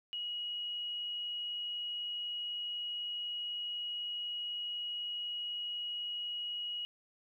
sine tone, 2902 Hz, F#7, 34 cents flat, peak -36 dBFS, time 0.13-6.85 s, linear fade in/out 0 ms, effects 12-bit

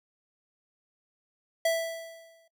square tone with exponential decay, 659.3 Hz, E5, in tune, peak -22 dBFS, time 1.65-2.48 s, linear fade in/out 5 ms, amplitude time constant 180 ms, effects noise-tail reverb RT60 0.1 s tail -22 dB re dry

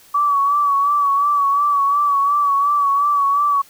sine tone with vibrato, 1140 Hz, C#6, 48 cents sharp, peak -13 dBFS, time 0.14-3.62 s, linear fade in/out 10 ms, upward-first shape sine, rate 2.8 Hz, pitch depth 46 cents each way, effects white hiss -48 dBFS RMS until 3.69 s

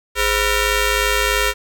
10% pulse ring-modulated tone, 467.8 Hz, A#4, 6 cents sharp, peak -4 dBFS, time 0.15-1.54 s, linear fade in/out 50 ms, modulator 884 Hz, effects none

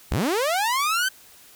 sawtooth linear sweep, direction up, 35 to 1568 Hz, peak -17 dBFS, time 0.11-1.09 s, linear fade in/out 10 ms, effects white hiss -50 dBFS RMS until 1.55 s

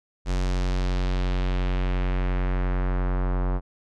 square tone with low-pass filter sweep, 45.72 Hz, F#1, 20 cents flat, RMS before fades -24 dBFS, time 0.25-3.61 s, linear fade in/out 50 ms, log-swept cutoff 6800 to 1100 Hz, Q 1.3, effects none

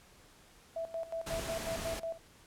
sine tone with tremolo, 659.3 Hz, E5, in tune, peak -34 dBFS, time 0.76-2.18 s, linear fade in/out 5 ms, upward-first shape square, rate 5.5 Hz, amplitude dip 80%
pink noise, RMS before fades -40 dBFS, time 1.26-2 s, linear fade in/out 10 ms
effects pink hiss -60 dBFS RMS until 2.46 s + low-pass 12000 Hz 12 dB/octave

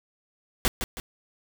pink noise with echo, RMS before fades -22 dBFS, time 0.65-0.68 s, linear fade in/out 0 ms, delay 160 ms, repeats 2, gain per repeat -7 dB, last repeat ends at 1 s, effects none

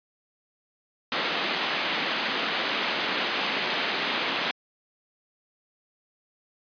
white band-pass noise, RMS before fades -28 dBFS, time 1.12-4.51 s, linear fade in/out 0 ms, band 190 to 3700 Hz, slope 24 dB/octave, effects resampled to 11025 Hz

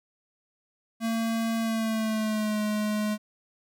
square tone with pitch glide, 226.8 to 211.6 Hz, A#3 to G#3, -47 to +33 cents, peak -26 dBFS, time 1-3.18 s, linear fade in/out 50 ms, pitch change -120 cents, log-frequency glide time 1.59-2.61 s, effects none

